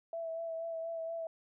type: tone with vibrato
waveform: sine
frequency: 659.3 Hz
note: E5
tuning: in tune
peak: -36 dBFS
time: 0.13-1.27 s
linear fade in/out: 2 ms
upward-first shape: sine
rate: 4.2 Hz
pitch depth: 22 cents each way
effects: none